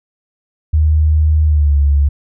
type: tone with pitch glide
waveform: sine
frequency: 77.2 to 71.2 Hz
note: D#2 to C#2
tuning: -13 to +47 cents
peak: -8 dBFS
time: 0.73-2.09 s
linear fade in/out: 10 ms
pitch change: -140 cents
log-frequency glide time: 1.45-1.76 s
effects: none